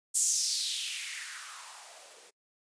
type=noise with band-pass filter sweep; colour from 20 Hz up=violet; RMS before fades=-34 dBFS; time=0.14-2.31 s; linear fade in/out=20 ms; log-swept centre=8000 to 400 Hz; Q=3.5; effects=noise-tail reverb RT60 0.1 s tail -25 dB re dry + resampled to 22050 Hz